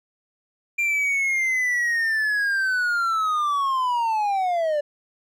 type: linear sweep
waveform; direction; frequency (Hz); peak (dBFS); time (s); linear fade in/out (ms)
triangle; down; 2385 to 577; -18; 0.78-4.81; 10
effects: none